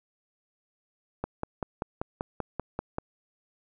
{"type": "click train", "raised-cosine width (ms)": 1, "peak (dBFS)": -16, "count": 10, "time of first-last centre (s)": [1.24, 2.984], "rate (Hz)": 5.16, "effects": []}